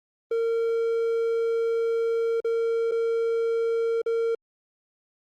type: tone with dropouts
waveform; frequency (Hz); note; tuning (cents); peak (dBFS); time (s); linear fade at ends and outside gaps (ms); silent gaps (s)
triangle; 458.7; A#4; -28; -20; 0.31-4.35; 5; 2.404-2.445 / 2.913-2.918 / 4.018-4.061
effects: Opus 32 kbps